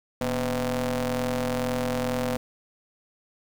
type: ring-modulated tone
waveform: sawtooth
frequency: 131.7 Hz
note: C3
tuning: 12 cents sharp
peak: -18 dBFS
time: 0.21-2.37 s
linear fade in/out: 2 ms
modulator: 374 Hz
effects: 8-bit